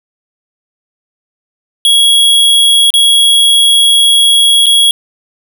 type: tone with dropouts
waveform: square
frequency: 3322 Hz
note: G#7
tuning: in tune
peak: -5 dBFS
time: 1.85-4.91 s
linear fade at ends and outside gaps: 1 ms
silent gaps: 2.904-2.939 / 4.659-4.666 s
effects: none